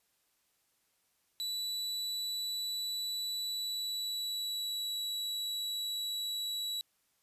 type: tone with pitch glide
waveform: 40% pulse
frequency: 3950 to 3918 Hz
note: B7 to B7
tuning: 0 to -15 cents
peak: -33 dBFS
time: 1.4-6.81 s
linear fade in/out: 0 ms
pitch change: -15 cents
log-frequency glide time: 3.42-4.94 s
effects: white hiss -75 dBFS RMS until 7.22 s + resampled to 32000 Hz